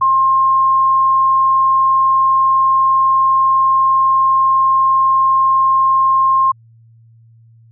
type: tone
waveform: sine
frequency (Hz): 1063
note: C6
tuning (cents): +27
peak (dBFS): -9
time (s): 0.01-6.52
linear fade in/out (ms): 10
effects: added 114 Hz sine -43 dBFS peak until 7.71 s